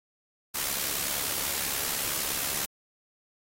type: noise with amplitude modulation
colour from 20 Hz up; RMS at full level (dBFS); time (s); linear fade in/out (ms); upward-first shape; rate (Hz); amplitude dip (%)
white; -28; 0.54-2.66; 10; sine; 70.4; 55
effects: AAC 48 kbps